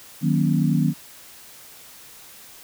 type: chord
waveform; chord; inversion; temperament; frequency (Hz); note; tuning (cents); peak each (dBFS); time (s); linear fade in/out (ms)
sine; D# minor seventh; none; equal with one note detuned; 155.56 / 185 / 238.5 / 277.2; D#3 / F#3 / A#3 / C#4; 0 / 0 / +40 / 0; -20 / -23 / -23 / -26; 0.21-0.94; 50
effects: white hiss -45 dBFS RMS until 2.63 s